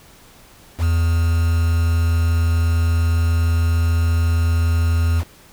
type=tone with quantisation; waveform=triangle; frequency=83.4 Hz; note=E2; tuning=21 cents sharp; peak=-12 dBFS; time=0.78-5.24 s; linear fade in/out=50 ms; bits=5; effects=pink hiss -47 dBFS RMS until 5.52 s